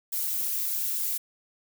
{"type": "noise with flanger", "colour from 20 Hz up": "violet", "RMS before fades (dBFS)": -29, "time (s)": [0.12, 1.18], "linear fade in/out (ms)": 10, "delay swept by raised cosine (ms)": [1.8, 3.7], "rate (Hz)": 3.4, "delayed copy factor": 0.95, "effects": []}